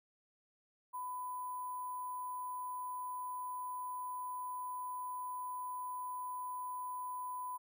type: tone with sample-and-hold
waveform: sine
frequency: 1000 Hz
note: B5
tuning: 21 cents sharp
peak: -39 dBFS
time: 0.93-7.58 s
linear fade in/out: 20 ms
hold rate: 11025 Hz
effects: none